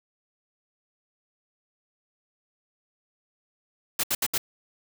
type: noise bursts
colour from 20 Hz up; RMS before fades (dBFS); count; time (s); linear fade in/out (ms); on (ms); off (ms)
white; -25; 4; 3.99-4.38; 5; 45; 70
effects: none